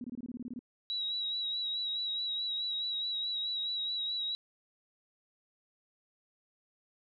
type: tone bursts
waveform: sine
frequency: 244.3 Hz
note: B3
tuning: 19 cents flat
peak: -37 dBFS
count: 11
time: 0.01-0.592 s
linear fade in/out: 2 ms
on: 32 ms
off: 23 ms
type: tone with vibrato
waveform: sine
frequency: 3873 Hz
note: B7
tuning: 35 cents flat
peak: -32 dBFS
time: 0.9-4.35 s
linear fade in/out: 0 ms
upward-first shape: sine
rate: 4.7 Hz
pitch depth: 33 cents each way
effects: none